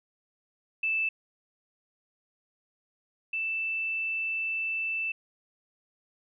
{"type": "tone pair in turn", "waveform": "sine", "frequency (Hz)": [2638, 2650], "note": ["E7", "E7"], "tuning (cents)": [1, 9], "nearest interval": "unison", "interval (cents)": 8, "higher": "second", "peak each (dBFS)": [-25, -28], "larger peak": "first", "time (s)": [[0.83, 1.09], [3.33, 5.12]], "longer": "second", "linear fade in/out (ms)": 5, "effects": []}